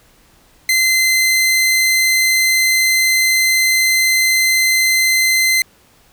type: tone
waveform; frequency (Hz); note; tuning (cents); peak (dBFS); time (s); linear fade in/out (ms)
sawtooth; 2066; C7; -22; -8; 0.69-5.62; 2
effects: pink hiss -51 dBFS RMS until 6.12 s